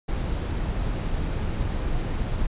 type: noise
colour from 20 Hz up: brown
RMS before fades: -26 dBFS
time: 0.08-2.47 s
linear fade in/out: 10 ms
effects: resampled to 8000 Hz